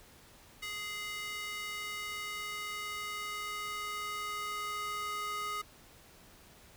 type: tone with high-pass filter sweep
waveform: square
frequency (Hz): 416.3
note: G#4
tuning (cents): +4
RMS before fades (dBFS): -39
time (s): 0.62-5.62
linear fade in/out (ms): 10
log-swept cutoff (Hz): 2100 to 1200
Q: 1.9
effects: pink hiss -58 dBFS RMS until 6.76 s